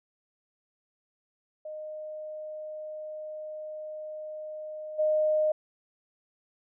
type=tone with level steps; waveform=sine; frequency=616 Hz; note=D#5; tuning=17 cents flat; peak=-36 / -22 dBFS; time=1.65-5.52 s; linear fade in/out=5 ms; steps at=4.98 s; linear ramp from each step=20 ms; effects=none